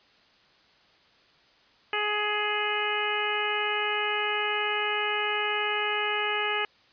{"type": "harmonic tone", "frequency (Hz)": 419, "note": "G#4", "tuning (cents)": 15, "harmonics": [1, 2, 3, 4, 5, 6, 7], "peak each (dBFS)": [-33, -33, -33, -33, -33, -33, -33], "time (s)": [1.93, 6.65], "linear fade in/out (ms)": 2, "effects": ["white hiss -60 dBFS RMS until 6.92 s", "resampled to 11025 Hz"]}